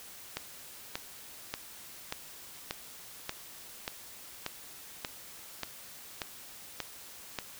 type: click train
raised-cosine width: 0.2 ms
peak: -16 dBFS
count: 13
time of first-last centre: 0.37-7.388 s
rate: 1.71 Hz
effects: white hiss -49 dBFS RMS until 7.59 s